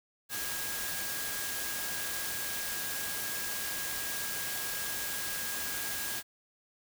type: tone in noise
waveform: sine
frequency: 1638 Hz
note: G#6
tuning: 24 cents flat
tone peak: -42 dBFS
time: 0.29-6.23 s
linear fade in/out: 50 ms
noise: white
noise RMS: -36 dBFS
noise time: 0.29-6.23 s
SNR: -9 dB
effects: none